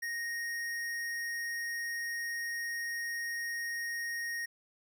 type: tone with tanh clipping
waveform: sine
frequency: 1864.7 Hz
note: A#6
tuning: in tune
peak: -36 dBFS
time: 0.02-4.46 s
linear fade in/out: 10 ms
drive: 18 dB
effects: none